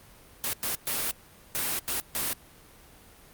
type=noise bursts at uneven times; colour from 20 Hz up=white; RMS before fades=-29 dBFS; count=6; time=0.44-0.53 / 0.63-0.75 / 0.87-1.11 / 1.55-1.79 / 1.88-2 / 2.15-2.33 s; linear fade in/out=0 ms; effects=pink hiss -53 dBFS RMS until 3.33 s + Opus 32 kbps